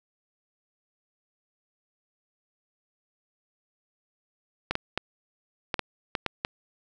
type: clicks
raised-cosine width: 0.3 ms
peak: -10 dBFS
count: 8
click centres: 4.71 / 4.754 / 4.976 / 5.742 / 5.793 / 6.152 / 6.263 / 6.449 s
effects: none